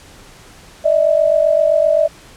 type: tone pair together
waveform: sine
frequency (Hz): 595 / 642.7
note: D5 / E5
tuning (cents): +22 / -44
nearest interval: minor second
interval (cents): 134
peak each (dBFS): -13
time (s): 0.84-2.08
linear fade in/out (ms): 20
effects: pink hiss -42 dBFS RMS until 2.36 s + low-pass 10000 Hz 12 dB/octave